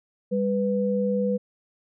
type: tone pair together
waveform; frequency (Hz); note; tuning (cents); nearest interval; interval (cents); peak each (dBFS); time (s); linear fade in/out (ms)
sine; 199.41 / 494.7; G3 / B4; +30 / +3; octave + major third; 1573; -24; 0.31-1.38; 20
effects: none